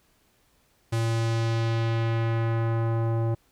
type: tone with low-pass filter sweep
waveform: square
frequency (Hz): 114.3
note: A#2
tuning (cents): -34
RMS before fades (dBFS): -25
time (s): 0.92-3.35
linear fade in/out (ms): 10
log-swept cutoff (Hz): 10000 to 740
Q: 1
effects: pink hiss -65 dBFS RMS until 3.51 s